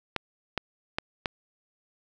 clicks, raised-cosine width 0.3 ms, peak -11 dBFS, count 4, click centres 0.163 / 0.577 / 0.985 / 1.258 s, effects none

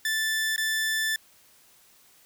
sawtooth tone with dropouts, 1760 Hz, A6, in tune, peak -21 dBFS, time 0.05-1.16 s, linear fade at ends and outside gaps 2 ms, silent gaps 0.562-0.579 s, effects white hiss -58 dBFS RMS until 2.25 s

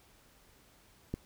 click, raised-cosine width 3 ms, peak -21 dBFS, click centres 1.14 s, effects pink hiss -63 dBFS RMS until 1.25 s

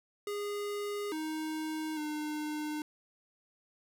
square tone with pitch steps, 410.4 / 312.9 / 302.7 Hz, G#4 / D#4 / D#4, -21 / +10 / -48 cents, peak -35 dBFS, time 0.27-2.82 s, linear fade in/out 2 ms, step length 850 ms, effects none

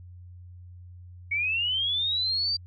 sine linear sweep, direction up, 2217 to 4699 Hz, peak -24 dBFS, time 1.31-2.57 s, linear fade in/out 10 ms, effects added 89 Hz sine -43 dBFS peak until 2.66 s

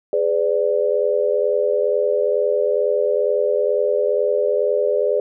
sine chord, G# diminished, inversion none, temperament equal with one note detuned, 415.3 / 505.1 / 587.3 Hz, G#4 / B4 / D5, 0 / +39 / 0 cents, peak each -20 dBFS, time 0.13-5.2 s, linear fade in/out 2 ms, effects none

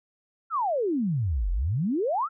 sine exponential two-way sweep, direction down then up, 1403 to 40.89 to 1403 Hz, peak -23 dBFS, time 0.5-2.29 s, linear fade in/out 50 ms, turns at 1.51 s, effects none

